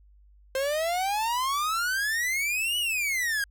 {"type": "exponential two-way sweep", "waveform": "45% pulse", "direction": "up then down", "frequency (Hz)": [522, 2972, 1599], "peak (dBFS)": -25, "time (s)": [0.55, 3.44], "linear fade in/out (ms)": 2, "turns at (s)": 2.78, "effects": ["added 50 Hz sine -53 dBFS peak until 3.5 s"]}